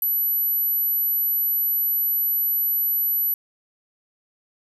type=tone; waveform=sine; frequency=11840 Hz; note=F#9; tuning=in tune; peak=-19 dBFS; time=0.02-3.34 s; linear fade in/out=2 ms; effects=none